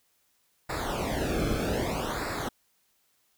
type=noise with flanger; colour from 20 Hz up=brown; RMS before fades=-30 dBFS; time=0.69-2.49 s; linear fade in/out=10 ms; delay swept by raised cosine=0.32 to 1.07 ms; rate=0.63 Hz; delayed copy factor=-0.9; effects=white hiss -70 dBFS RMS until 3.37 s